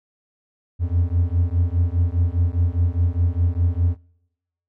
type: beating tone pair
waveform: triangle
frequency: 84.3 / 89.2 Hz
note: E2 / F2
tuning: +39 / +37 cents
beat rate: 4.9 Hz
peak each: -18 / -18 dBFS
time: 0.79-3.97 s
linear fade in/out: 50 ms
effects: noise-tail reverb RT60 0.8 s tail -23 dB re dry

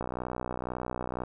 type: click train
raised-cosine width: 1 ms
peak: -19 dBFS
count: 77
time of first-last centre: 0.01-1.236 s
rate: 62 Hz
effects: none

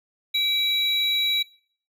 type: tone pair together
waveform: triangle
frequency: 2312 / 3891 Hz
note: D7 / B7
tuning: -28 / -27 cents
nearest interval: major sixth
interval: 901 cents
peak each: -26 / -19 dBFS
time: 0.34-1.43 s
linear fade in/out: 10 ms
effects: noise-tail reverb RT60 0.5 s tail -21 dB re dry

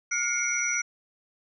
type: tone cluster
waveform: sine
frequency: 1419 / 2125 / 2254 / 5860 Hz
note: F6 / C7 / C#7 / F#8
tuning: +27 / +26 / +28 / -18 cents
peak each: -31 / -31 / -32 / -28 dBFS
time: 0.11-0.82 s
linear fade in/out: 10 ms
effects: none

